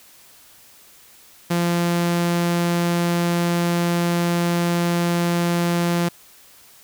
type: tone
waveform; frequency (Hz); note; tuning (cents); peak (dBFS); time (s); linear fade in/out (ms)
sawtooth; 172.4; F3; -22; -14; 1.5-6.09; 10
effects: white hiss -49 dBFS RMS until 6.83 s